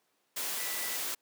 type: tone in noise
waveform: sine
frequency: 1976 Hz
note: B6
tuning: in tune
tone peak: -43 dBFS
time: 0.58-0.97 s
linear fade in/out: 10 ms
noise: white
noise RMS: -35 dBFS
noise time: 0.36-1.15 s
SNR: -11 dB
effects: pink hiss -74 dBFS RMS until 1.21 s + high-pass 300 Hz 12 dB/octave